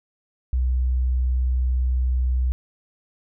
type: tone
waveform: sine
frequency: 63 Hz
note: B1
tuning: 35 cents sharp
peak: -18 dBFS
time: 0.53-2.52 s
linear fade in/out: 0 ms
effects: none